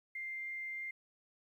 sine tone, 2099 Hz, C7, 5 cents sharp, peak -39 dBFS, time 0.15-0.91 s, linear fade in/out 5 ms, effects 12-bit

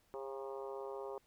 harmonic tone with a mistuned harmonic, 135.1 Hz, C#3, 44 cents flat, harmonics 3 / 4 / 5 / 6 / 7 / 8 / 9, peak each -44 / -47 / -54 / -53 / -52 / -55 / -58 dBFS, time 0.14-1.18 s, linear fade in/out 0 ms, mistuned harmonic 5, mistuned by +42 cents, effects pink hiss -73 dBFS RMS until 1.26 s

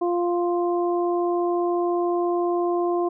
harmonic tone, 349.2 Hz, F4, in tune, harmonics 1 / 2 / 3, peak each -21 / -27 / -31 dBFS, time 0.01-3.09 s, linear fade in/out 10 ms, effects none

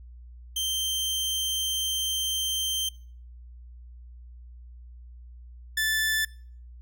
sawtooth tone pair in turn, 3136 / 1753.4 Hz, G7 / A6, 0 / -7 cents, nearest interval minor seventh, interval 1007 cents, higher first, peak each -23 / -20 dBFS, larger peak second, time 0.56-2.89 / 5.77-6.25 s, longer first, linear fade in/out 5 ms, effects noise-tail reverb RT60 0.5 s tail -23 dB re dry + added 60 Hz sine -43 dBFS peak until 6.81 s

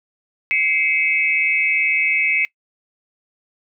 sine tone cluster, 2099 / 2259 / 2582 Hz, C7 / C#7 / E7, +5 / +32 / -37 cents, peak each -20 dBFS, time 0.51-2.45 s, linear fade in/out 0 ms, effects noise-tail reverb RT60 0.1 s tail -22 dB re dry

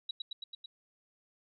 sine tone with echo, 3885 Hz, B7, 29 cents flat, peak -33 dBFS, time 0.09-0.11 s, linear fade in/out 5 ms, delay 110 ms, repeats 5, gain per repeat -2 dB, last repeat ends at 0.66 s, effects none

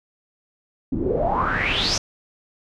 pink noise with low-pass filter sweep, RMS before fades -22 dBFS, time 0.92-1.98 s, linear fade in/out 5 ms, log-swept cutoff 250 to 6100 Hz, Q 7.9, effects none

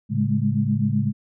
sine tone cluster, 110.5 / 140 / 204.2 / 212.1 Hz, A2 / C#3 / G#3 / G#3, +8 / +18 / -29 / +37 cents, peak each -24 dBFS, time 0.09-1.13 s, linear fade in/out 50 ms, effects none

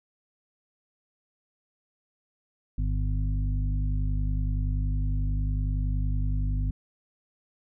harmonic tone with a mistuned harmonic, 50.2 Hz, G1, 42 cents sharp, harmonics 1 / 2 / 3 / 5, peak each -25 / -31 / -35 / -39 dBFS, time 2.78-6.71 s, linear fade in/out 5 ms, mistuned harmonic 1, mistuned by -22 cents, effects none

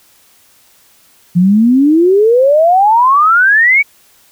sine exponential sweep, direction up, 170 to 2300 Hz, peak -5 dBFS, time 1.35-3.83 s, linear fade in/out 20 ms, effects white hiss -48 dBFS RMS until 4.31 s

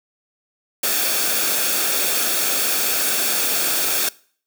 white noise with comb filter, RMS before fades -20 dBFS, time 0.83-4.09 s, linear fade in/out 5 ms, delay 1 ms, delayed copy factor -0.5, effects noise-tail reverb RT60 0.5 s tail -22 dB re dry + high-pass 200 Hz 12 dB/octave

